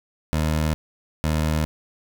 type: tone pair in turn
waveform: 20% pulse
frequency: 77.78 / 77.78 Hz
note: D#2 / D#2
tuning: 0 / 0 cents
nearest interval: unison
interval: 0 cents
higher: neither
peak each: -15 dBFS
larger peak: neither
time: 0.33-0.74 / 1.24-1.65 s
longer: neither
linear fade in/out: 0 ms
effects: none